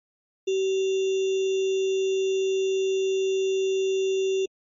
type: tone with sample-and-hold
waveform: sine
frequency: 382.9 Hz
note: G4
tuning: 41 cents flat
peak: -21 dBFS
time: 0.47-4.46 s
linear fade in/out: 10 ms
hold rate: 3150 Hz
effects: MP3 32 kbps